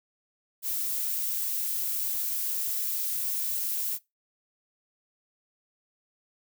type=noise; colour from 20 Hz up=violet; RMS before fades=-30 dBFS; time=0.62-3.99 s; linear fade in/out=50 ms; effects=noise-tail reverb RT60 0.2 s tail -21 dB re dry